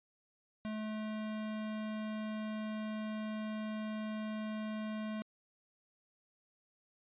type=tone; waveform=square; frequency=215.7 Hz; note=A3; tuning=34 cents flat; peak=-38 dBFS; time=0.65-5.22 s; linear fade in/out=0 ms; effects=resampled to 8000 Hz